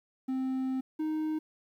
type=tone pair in turn; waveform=triangle; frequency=261.6 / 311.1 Hz; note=C4 / D#4; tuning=0 / 0 cents; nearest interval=minor third; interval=300 cents; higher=second; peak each=-27 dBFS; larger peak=neither; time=0.28-0.81 / 0.99-1.39 s; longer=first; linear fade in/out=10 ms; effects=11-bit